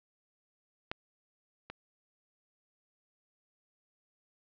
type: clicks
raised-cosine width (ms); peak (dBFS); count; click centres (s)
0.3; -18 / -25; 2; 0.915 / 1.7
effects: low-pass 4000 Hz 12 dB/octave